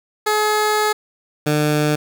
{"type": "tone pair in turn", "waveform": "15% pulse", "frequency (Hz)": [425, 150.26], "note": ["G#4", "D3"], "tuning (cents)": [40, 40], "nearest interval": "octave + tritone", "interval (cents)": 1800, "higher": "first", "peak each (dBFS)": -9, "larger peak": "neither", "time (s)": [[0.26, 0.93], [1.46, 1.96]], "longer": "first", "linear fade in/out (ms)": 10, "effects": []}